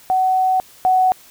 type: tone pair in turn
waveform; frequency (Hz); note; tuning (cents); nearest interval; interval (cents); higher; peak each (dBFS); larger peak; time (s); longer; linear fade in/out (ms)
sine; 750 / 744.8; F#5 / F#5; +23 / +11; unison; 12; first; -13 / -11; second; 0.1-0.6 / 0.85-1.12; first; 0
effects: white hiss -46 dBFS RMS until 1.3 s